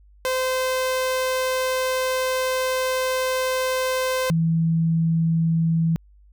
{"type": "tone pair in turn", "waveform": ["sawtooth", "sine"], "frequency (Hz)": [516, 163.94], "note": ["C5", "E3"], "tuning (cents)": [-24, -9], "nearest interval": "octave + minor sixth", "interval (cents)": 1985, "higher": "first", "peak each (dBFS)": -17, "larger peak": "neither", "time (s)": [[0.25, 4.3], [4.3, 5.96]], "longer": "first", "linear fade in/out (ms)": 0, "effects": ["added 50 Hz sine -49 dBFS peak until 6.32 s"]}